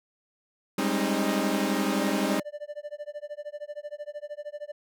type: chord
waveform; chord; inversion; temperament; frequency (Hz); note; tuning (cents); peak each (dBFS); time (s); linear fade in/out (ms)
sawtooth; Ab major seventh; third; equal with one note detuned; 196 / 207.7 / 267.6 / 311.1; G3 / Ab3 / C4 / Eb4; 0 / 0 / +39 / 0; -26; 0.78-2.4; 5
type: tone with tremolo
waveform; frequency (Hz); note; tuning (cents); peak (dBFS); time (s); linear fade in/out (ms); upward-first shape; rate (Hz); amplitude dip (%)
triangle; 591; D5; +11; -30; 1.92-4.72; 10; sine; 13; 100
effects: none